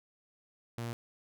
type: tone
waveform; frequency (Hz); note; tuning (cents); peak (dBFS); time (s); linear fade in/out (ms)
sawtooth; 117.5; A#2; +14; -32; 0.78-0.93; 0
effects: none